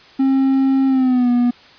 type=tone with pitch glide; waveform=triangle; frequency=268 to 242.9 Hz; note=C4 to B3; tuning=+42 to -29 cents; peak=-10 dBFS; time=0.19-1.51 s; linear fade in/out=10 ms; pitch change=-171 cents; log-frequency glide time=0.87-1.3 s; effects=white hiss -45 dBFS RMS until 1.78 s + resampled to 11025 Hz